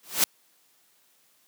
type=noise with exponential growth; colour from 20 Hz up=white; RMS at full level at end=-17 dBFS; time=0.03-0.24 s; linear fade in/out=2 ms; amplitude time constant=45 ms; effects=white hiss -64 dBFS RMS until 1.47 s + high-pass 150 Hz 12 dB/octave